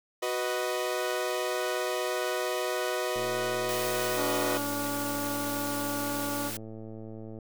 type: chord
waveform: sawtooth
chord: B major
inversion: second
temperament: equal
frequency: 370 / 493.9 / 622.3 Hz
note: F#4 / B4 / D#5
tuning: 0 / 0 / 0 cents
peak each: -29 dBFS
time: 0.22-4.58 s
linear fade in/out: 10 ms
type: click train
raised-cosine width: 2 ms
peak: -30 dBFS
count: 466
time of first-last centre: 3.16-7.387 s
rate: 110 Hz
type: high-pass noise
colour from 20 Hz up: white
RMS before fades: -37 dBFS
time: 3.69-6.57 s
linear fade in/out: 2 ms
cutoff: 330 Hz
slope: 24 dB/octave
type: harmonic tone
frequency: 286.9 Hz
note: D4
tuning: 40 cents flat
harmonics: 1 / 2 / 3 / 4 / 5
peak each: -34 / -37 / -39 / -40 / -41 dBFS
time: 4.15-6.52 s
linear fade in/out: 50 ms
effects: none